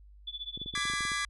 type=tone with tremolo; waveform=sine; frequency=3462 Hz; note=A7; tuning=29 cents flat; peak=-33 dBFS; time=0.27-0.92 s; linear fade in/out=5 ms; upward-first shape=triangle; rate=15 Hz; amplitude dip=100%
type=clicks; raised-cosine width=3 ms; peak=-31 dBFS; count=11; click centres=0.575 / 0.616 / 0.661 / 0.739 / 0.777 / 0.854 / 0.9 / 0.937 / 1.007 / 1.052 / 1.118 s
type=chord; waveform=sawtooth; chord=G# diminished; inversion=second; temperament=equal with one note detuned; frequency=1174.7 / 1661.2 / 2005 Hz; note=D6 / G#6 / B6; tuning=0 / 0 / +26 cents; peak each=-31 dBFS; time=0.75-1.25 s; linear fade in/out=2 ms
effects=added 50 Hz sine -51 dBFS peak until 1.29 s + resampled to 24000 Hz